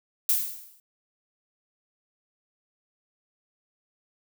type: noise with exponential decay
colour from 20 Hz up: violet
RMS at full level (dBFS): -20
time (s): 0.29-0.8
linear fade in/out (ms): 1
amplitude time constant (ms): 110
effects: none